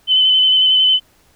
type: tone with vibrato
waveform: sine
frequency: 3039 Hz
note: F#7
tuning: 46 cents sharp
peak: -9 dBFS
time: 0.07-1 s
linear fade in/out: 50 ms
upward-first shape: square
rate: 11 Hz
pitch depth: 16 cents each way
effects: pink hiss -54 dBFS RMS until 1.35 s